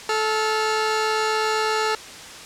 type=tone pair together; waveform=15% pulse; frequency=435.4 / 1394 Hz; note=A4 / F6; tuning=-18 / -4 cents; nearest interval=octave + minor sixth; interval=2014 cents; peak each=-14 / -22 dBFS; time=0.09-1.95 s; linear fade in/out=2 ms; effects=white hiss -38 dBFS RMS until 2.45 s + low-pass 7000 Hz 12 dB/octave